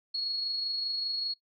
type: tone with amplitude modulation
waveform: sine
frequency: 4329 Hz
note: C#8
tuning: 42 cents flat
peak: -28 dBFS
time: 0.14-1.34 s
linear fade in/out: 10 ms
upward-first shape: sine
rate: 25.1 Hz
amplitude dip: 30%
effects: noise-tail reverb RT60 0.1 s tail -20 dB re dry